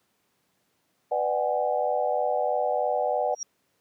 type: chord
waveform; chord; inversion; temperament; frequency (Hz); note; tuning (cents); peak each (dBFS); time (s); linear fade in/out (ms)
sine; G# half-diminished seventh; first; just; 498.4 / 598 / 747.5 / 830.6; B4 / D5 / F#5 / G#5; +16 / +31 / +17 / 0; -29 / -27 / -27 / -32; 1.11-3.35; 10
type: tone with exponential growth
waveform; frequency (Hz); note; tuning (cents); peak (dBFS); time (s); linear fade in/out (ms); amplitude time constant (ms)
sine; 5660; F8; +22; -26; 3.33-3.43; 2; 21
effects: pink hiss -71 dBFS RMS until 3.8 s + high-pass 150 Hz 12 dB/octave